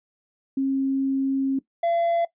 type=tone pair in turn; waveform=sine / triangle; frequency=269.7 / 679.6 Hz; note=C#4 / F5; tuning=-47 / -47 cents; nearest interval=octave + major third; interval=1600 cents; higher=second; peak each=-20 / -18 dBFS; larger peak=second; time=0.57-1.59 / 1.83-2.25 s; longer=first; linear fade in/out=5 ms; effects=noise-tail reverb RT60 0.1 s tail -17 dB re dry + resampled to 8000 Hz